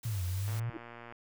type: noise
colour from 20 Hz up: white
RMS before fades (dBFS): -47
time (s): 0.03-0.6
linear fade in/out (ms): 5
type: exponential two-way sweep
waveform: sine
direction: down then up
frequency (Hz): 119.5 to 87.31 to 119.5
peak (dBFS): -31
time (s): 0.05-0.7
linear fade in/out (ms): 5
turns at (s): 0.24
type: click train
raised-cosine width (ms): 0.5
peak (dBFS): -32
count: 77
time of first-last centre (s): 0.48-1.124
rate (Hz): 118
type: tone with exponential growth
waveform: sine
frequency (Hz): 329.2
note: E4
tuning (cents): -2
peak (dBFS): -33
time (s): 0.69-0.77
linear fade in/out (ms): 1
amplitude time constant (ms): 17
effects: none